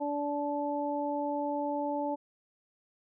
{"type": "harmonic tone", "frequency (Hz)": 290, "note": "D4", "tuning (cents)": -22, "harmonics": [1, 2, 3], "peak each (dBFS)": [-34, -34, -34], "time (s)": [0, 2.16], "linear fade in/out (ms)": 20, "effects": []}